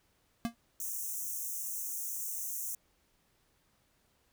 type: tone with exponential decay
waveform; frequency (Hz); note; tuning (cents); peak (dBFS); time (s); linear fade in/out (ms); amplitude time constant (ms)
square; 233.1; A#3; 0; -27; 0.45-0.55; 0; 20
type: high-pass noise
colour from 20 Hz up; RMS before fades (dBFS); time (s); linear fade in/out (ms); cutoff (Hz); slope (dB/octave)
white; -38; 0.8-2.75; 2; 5800; 96
effects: pink hiss -72 dBFS RMS until 4.32 s